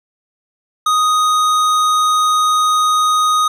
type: tone with hard clipping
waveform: sine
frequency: 1246 Hz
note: D#6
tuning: 2 cents sharp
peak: -13 dBFS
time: 0.86-3.48 s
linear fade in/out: 5 ms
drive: 14 dB
effects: none